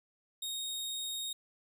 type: tone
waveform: sawtooth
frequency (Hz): 3729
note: A#7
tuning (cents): 0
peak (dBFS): -33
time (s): 0.42-1.33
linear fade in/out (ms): 5
effects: none